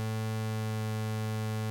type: tone with pitch glide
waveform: 35% pulse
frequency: 110 to 108.99 Hz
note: A2 to A2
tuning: 0 to -16 cents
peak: -29 dBFS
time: 0-1.7 s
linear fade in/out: 0 ms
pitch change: -16 cents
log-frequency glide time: 0.33-0.8 s
effects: none